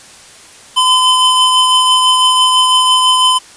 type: tone pair together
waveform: square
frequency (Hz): 1020 / 3054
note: C6 / G7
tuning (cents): -44 / -46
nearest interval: octave + perfect fifth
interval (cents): 1898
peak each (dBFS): -11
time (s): 0.76-3.39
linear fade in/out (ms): 20
effects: white hiss -38 dBFS RMS until 3.56 s + resampled to 22050 Hz